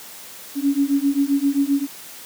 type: beating tone pair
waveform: sine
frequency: 276.4 / 284 Hz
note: C#4 / C#4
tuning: -5 / +42 cents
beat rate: 7.6 Hz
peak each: -19 dBFS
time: 0.55-1.87 s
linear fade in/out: 50 ms
effects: white hiss -39 dBFS RMS until 2.25 s + high-pass 150 Hz 12 dB/octave